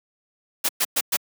white noise bursts, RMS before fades -21 dBFS, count 4, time 0.64-1.17 s, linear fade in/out 10 ms, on 50 ms, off 110 ms, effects high-pass 200 Hz 12 dB/octave

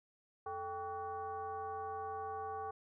sine tone with frequency modulation, 785 Hz, G5, 2 cents sharp, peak -39 dBFS, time 0.46-2.71 s, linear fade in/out 5 ms, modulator 348 Hz, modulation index 1.1, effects none

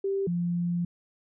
sine tone pair in turn, 392 / 173.66 Hz, G4 / F3, 0 / -9 cents, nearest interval octave + major second, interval 1409 cents, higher first, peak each -25 dBFS, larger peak neither, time 0.04-0.27 / 0.27-0.85 s, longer second, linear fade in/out 5 ms, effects none

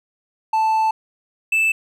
triangle tone pair in turn, 880 / 2637 Hz, A5 / E7, 0 / 0 cents, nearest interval octave + perfect fifth, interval 1900 cents, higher second, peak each -13 dBFS, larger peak neither, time 0.53-0.91 / 1.52-1.72 s, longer first, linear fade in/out 5 ms, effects none

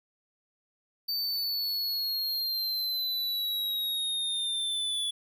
square linear sweep, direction down, 4593 to 3423 Hz, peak -29 dBFS, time 1.08-5.11 s, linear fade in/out 10 ms, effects none

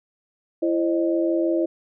sine tone cluster, 335.2 / 531 / 617 Hz, E4 / C5 / D#5, +29 / +25 / -15 cents, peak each -20 / -27 / -26 dBFS, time 0.62-1.66 s, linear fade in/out 10 ms, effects none

